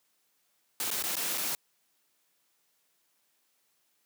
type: noise with dropouts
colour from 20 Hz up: white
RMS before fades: -32 dBFS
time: 0.8-1.55 s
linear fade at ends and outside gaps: 1 ms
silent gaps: 0.904-0.913 / 1.025-1.038 / 1.155-1.167 / 1.376-1.38 s
effects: white hiss -73 dBFS RMS until 4.05 s + high-pass 150 Hz 12 dB/octave